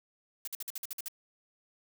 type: noise bursts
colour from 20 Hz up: blue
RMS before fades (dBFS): -38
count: 9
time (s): 0.45-1.083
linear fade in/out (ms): 2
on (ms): 25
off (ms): 51
effects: none